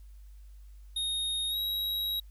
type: tone with pitch glide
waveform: square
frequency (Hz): 3721 to 3841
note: A#7 to B7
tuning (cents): -4 to -49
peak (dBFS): -30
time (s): 0.96-2.2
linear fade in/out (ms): 5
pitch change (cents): +55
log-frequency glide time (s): 1.48-1.58
effects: added 50 Hz sine -47 dBFS peak until 2.3 s + white hiss -70 dBFS RMS until 2.3 s